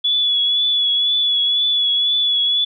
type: tone with vibrato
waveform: sine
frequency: 3412 Hz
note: G#7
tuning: 46 cents sharp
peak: -14 dBFS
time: 0.04-2.65 s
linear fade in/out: 10 ms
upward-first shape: triangle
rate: 2 Hz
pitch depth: 35 cents each way
effects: none